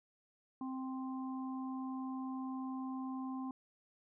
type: harmonic tone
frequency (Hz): 261.6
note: C4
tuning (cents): 0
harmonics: 1 / 3 / 4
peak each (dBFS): -39 / -50 / -49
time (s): 0.61-3.51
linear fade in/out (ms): 2
effects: none